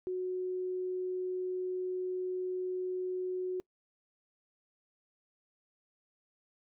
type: tone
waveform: sine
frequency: 367.6 Hz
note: F#4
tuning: 11 cents flat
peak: -32 dBFS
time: 0.07-3.6 s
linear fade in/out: 0 ms
effects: noise-tail reverb RT60 0.1 s tail -24 dB re dry